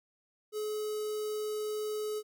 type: tone with notch filter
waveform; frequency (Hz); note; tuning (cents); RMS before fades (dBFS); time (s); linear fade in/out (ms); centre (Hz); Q
square; 425.7; G#4; +43; -35; 0.52-2.23; 50; 1900; 0.61
effects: none